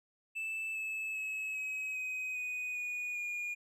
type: tone with pitch steps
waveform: triangle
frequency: 2637 / 2607 / 2577 / 2547 / 2518 / 2489 / 2460 / 2432 Hz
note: E7 / E7 / E7 / D#7 / D#7 / D#7 / D#7 / D#7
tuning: 0 / -20 / -40 / +40 / +20 / 0 / -20 / -40 cents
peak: -34 dBFS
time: 0.35-3.55 s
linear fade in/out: 20 ms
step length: 400 ms
effects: none